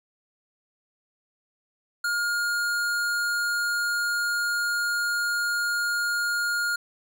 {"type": "tone with hard clipping", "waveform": "sine", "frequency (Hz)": 1420, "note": "F6", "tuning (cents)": 28, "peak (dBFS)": -25, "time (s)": [2.04, 6.76], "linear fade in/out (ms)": 5, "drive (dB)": 18, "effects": []}